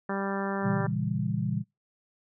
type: harmonic tone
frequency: 196.5 Hz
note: G3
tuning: 4 cents sharp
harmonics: 1 / 2 / 3 / 4 / 5 / 6 / 7 / 8 / 9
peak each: -32 / -35 / -37 / -38 / -39 / -40 / -40 / -41 / -42 dBFS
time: 0.09-0.87 s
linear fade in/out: 5 ms
type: chord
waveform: sine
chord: A# diminished seventh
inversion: none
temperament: equal with one note detuned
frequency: 116.54 / 138.59 / 164.81 / 199.19 Hz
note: A#2 / C#3 / E3 / G3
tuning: 0 / 0 / 0 / +28 cents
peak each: -32 dBFS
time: 0.62-1.64 s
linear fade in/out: 50 ms
effects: noise-tail reverb RT60 0.2 s tail -23 dB re dry